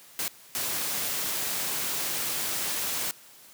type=noise bursts at uneven times; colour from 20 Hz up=white; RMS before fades=-30 dBFS; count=2; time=0.19-0.28 / 0.55-3.11 s; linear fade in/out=0 ms; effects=white hiss -52 dBFS RMS until 3.53 s + high-pass 100 Hz 12 dB/octave